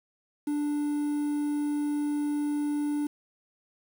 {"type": "tone with quantisation", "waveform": "triangle", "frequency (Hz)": 293.7, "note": "D4", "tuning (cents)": 0, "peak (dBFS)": -24, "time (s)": [0.47, 3.07], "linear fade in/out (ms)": 5, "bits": 8, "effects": []}